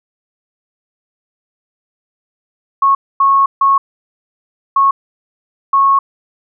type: tone bursts at uneven times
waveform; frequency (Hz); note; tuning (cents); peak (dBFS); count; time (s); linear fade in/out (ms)
sine; 1098; C#6; -17; -7; 5; 2.82-2.95 / 3.2-3.46 / 3.61-3.78 / 4.76-4.91 / 5.73-5.99; 5
effects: none

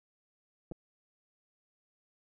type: clicks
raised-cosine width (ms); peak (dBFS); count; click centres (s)
2; -29; 2; 0.714 / 0.72
effects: none

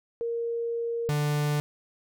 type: tone pair in turn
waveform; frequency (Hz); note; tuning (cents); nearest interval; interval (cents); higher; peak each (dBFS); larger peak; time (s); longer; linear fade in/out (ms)
sine / 45% pulse; 466.2 / 147.82; A#4 / D3; 0 / +12; octave + minor sixth; 1988; first; -27 / -24; second; 0.21-1.09 / 1.09-1.6; first; 0
effects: none

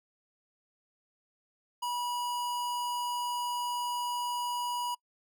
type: tone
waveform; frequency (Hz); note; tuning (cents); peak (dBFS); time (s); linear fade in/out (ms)
square; 971; B5; -30; -32; 1.82-4.95; 10
effects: noise-tail reverb RT60 0.1 s tail -26 dB re dry

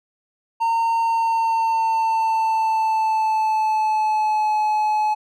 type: tone with pitch glide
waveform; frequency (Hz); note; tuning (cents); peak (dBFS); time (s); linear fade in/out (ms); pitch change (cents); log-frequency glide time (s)
triangle; 915 to 853.7; A#5 to G#5; -32 to +47; -15; 0.6-5.15; 20; -121; 1.01-4.56
effects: none

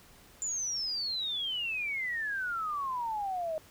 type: exponential sweep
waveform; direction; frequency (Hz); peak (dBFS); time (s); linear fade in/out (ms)
sine; down; 7180 to 617; -31; 0.42-3.58; 0
effects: pink hiss -57 dBFS RMS until 3.7 s

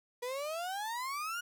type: exponential sweep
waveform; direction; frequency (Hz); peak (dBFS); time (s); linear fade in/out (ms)
35% pulse; up; 479.3 to 1460; -34; 0.22-1.41; 10
effects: none

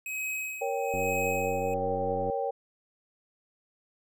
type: tone with tremolo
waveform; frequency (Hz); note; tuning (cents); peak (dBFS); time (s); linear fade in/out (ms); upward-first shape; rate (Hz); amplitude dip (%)
square; 2539; D#7; +34; -31; 0.06-1.74; 2; sine; 1.1; 75
type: chord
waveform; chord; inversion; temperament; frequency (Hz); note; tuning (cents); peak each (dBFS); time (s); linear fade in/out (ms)
sine; G diminished; first; equal; 466.2 / 554.4 / 784; Bb4 / Db5 / G5; 0 / 0 / 0; -32; 0.61-2.51; 10
type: click train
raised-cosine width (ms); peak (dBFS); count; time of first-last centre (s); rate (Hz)
2; -24; 129; 0.94-2.299; 94.2
effects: none

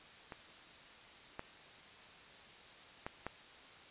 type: clicks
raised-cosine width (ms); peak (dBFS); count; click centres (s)
0.5; -30 / -26 / -25 / -24; 4; 0.322 / 1.394 / 3.065 / 3.266
effects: white hiss -56 dBFS RMS until 3.9 s + resampled to 8000 Hz

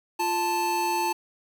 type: tone pair together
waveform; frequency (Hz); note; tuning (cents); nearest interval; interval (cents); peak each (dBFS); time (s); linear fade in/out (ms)
square; 349.2 / 879.9; F4 / A5; 0 / 0; octave + major third; 1600; -31 / -25; 0.19-1.13; 10
effects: 8-bit

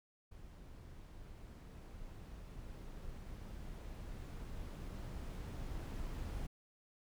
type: noise with level ramp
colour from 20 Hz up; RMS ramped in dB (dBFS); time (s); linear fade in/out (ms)
brown; -54 to -42; 0.31-6.47; 10
effects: none

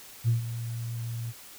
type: tone with ADSR envelope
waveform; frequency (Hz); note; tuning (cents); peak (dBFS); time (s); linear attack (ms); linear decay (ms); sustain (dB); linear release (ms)
sine; 116.54; A#2; 0; -18; 0.24-1.33; 43; 130; -13; 38
effects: tanh soft clip ceiling -16 dBFS + white hiss -48 dBFS RMS until 1.58 s

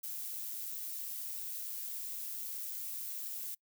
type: noise with amplitude modulation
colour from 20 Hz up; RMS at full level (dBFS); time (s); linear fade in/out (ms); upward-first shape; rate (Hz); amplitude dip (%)
violet; -40; 0.03-3.55; 10; sine; 110; 25
effects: noise-tail reverb RT60 0.1 s tail -25 dB re dry

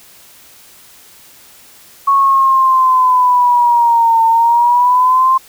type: linear two-way sweep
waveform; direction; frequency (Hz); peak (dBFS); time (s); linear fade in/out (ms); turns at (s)
sine; down then up; 1108.7 to 903 to 1056; -7; 2.07-5.38; 10; 4.25
effects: white hiss -42 dBFS RMS until 5.48 s

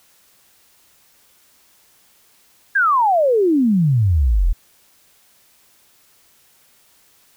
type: exponential sweep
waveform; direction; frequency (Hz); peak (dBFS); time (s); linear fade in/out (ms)
sine; down; 1661.2 to 36.38; -12; 2.75-4.53; 10
effects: white hiss -55 dBFS RMS until 7.36 s

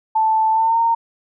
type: tone with pitch glide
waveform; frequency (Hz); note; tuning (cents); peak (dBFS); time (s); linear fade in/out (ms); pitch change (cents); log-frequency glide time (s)
sine; 880 to 920; A5 to A#5; 0 to -23; -13; 0.15-0.95; 10; +77; 0.51-0.79
effects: none

